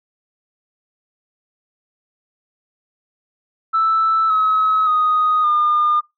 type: tone with pitch steps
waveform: sine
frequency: 1318.5 / 1281.7 / 1245.9 / 1211.2 Hz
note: E6 / E6 / D#6 / D#6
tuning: 0 / -49 / +2 / -47 cents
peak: -12 dBFS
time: 3.73-6.01 s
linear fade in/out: 20 ms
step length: 570 ms
effects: noise-tail reverb RT60 0.2 s tail -23 dB re dry + tanh soft clip ceiling -9 dBFS